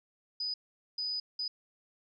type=tone bursts at uneven times; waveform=sine; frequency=4978 Hz; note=D#8; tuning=in tune; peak=-32 dBFS; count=3; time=0.4-0.54 / 0.98-1.2 / 1.39-1.48 s; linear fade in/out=5 ms; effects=none